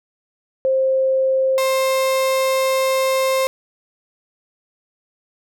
sine / 35% pulse tone pair in turn, 528 / 528 Hz, C5 / C5, +16 / +16 cents, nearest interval unison, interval 0 cents, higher neither, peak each -14 dBFS, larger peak neither, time 0.65-1.58 / 1.58-3.47 s, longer second, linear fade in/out 0 ms, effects none

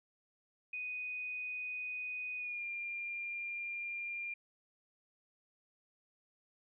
sine tone with pitch glide, 2489 to 2396 Hz, D#7 to D7, 0 to +34 cents, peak -38 dBFS, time 0.73-4.34 s, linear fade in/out 5 ms, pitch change -66 cents, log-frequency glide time 2.37-2.65 s, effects none

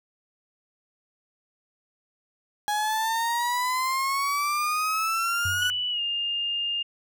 35% pulse exponential sweep, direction up, 829 to 1482 Hz, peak -22 dBFS, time 2.68-5.7 s, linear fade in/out 0 ms
sine tone with exponential decay, 92.5 Hz, F#2, in tune, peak -27 dBFS, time 5.45-5.91 s, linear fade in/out 5 ms, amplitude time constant 100 ms
sine tone with pitch glide, 2963 to 2816 Hz, F#7 to F7, +2 to +14 cents, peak -25 dBFS, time 5.61-6.83 s, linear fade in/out 10 ms, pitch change -88 cents, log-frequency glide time 5.9-6.01 s
effects none

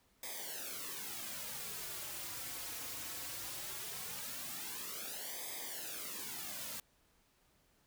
white noise with flanger, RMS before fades -44 dBFS, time 0.23-6.8 s, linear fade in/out 2 ms, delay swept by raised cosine 0.7 to 5.1 ms, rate 0.19 Hz, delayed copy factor -0.95, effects pink hiss -72 dBFS RMS until 7.86 s

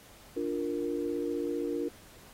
sine chord, Bb major, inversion first, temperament equal, 293.7 / 349.2 / 466.2 Hz, D4 / F4 / Bb4, 0 / 0 / 0 cents, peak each -34 dBFS, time 0.36-1.89 s, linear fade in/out 10 ms, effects pink hiss -55 dBFS RMS until 2.33 s + AAC 48 kbps

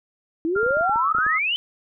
sine exponential sweep, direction up, 314 to 3104 Hz, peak -20 dBFS, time 0.45-1.56 s, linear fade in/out 0 ms
sine tone with pitch glide, 1396.9 to 1266.2 Hz, F6 to D#6, 0 to +30 cents, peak -21 dBFS, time 0.55-1.39 s, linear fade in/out 20 ms, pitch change -170 cents, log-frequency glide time 0.8-1.21 s
clicks, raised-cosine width 2 ms, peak -24 dBFS, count 11, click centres 0.562 / 0.631 / 0.664 / 0.708 / 0.77 / 0.81 / 0.895 / 0.959 / 1.149 / 1.185 / 1.265 s
effects none

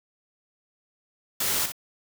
white noise with echo, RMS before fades -26 dBFS, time 1.4-1.66 s, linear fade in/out 5 ms, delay 61 ms, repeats 1, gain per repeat -8 dB, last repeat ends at 1.721 s, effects none

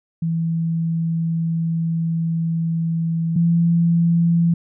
sine tone pair in turn, 164.81 / 168.86 Hz, E3 / E3, 0 / +42 cents, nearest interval unison, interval 42 cents, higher second, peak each -18 / -13 dBFS, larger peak second, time 0.22-3.36 / 3.36-4.54 s, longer first, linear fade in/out 5 ms, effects none

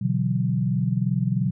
sine tone cluster, 124.8 / 145.4 / 168.2 / 187.9 Hz, B2 / D3 / E3 / F#3, +19 / -17 / +35 / +27 cents, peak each -24 / -27 / -28 / -25 dBFS, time 0.01-1.51 s, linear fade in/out 10 ms, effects none

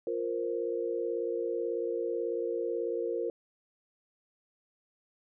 sine chord, F suspended fourth, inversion none, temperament just, 349.2 / 465.6 / 523.8 Hz, F4 / Bb4 / C5, 0 / -2 / +2 cents, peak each -35 / -32 / -37 dBFS, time 0.07-3.3 s, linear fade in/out 2 ms, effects none

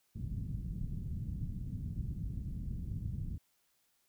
white low-pass noise, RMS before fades -39 dBFS, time 0.15-3.38 s, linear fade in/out 5 ms, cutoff 160 Hz, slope 24 dB/octave, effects white hiss -75 dBFS RMS until 4.08 s

